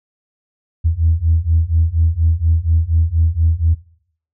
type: beating tone pair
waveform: sine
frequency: 79.8 / 84 Hz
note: D#2 / E2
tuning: +44 / +33 cents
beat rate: 4.2 Hz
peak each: -15 / -14 dBFS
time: 0.84-3.75 s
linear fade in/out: 20 ms
effects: noise-tail reverb RT60 0.6 s tail -20 dB re dry + tanh soft clip ceiling -4 dBFS